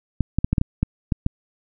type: clicks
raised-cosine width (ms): 5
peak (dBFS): -6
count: 9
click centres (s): 0.207 / 0.386 / 0.445 / 0.53 / 0.582 / 0.614 / 0.83 / 1.122 / 1.264
effects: none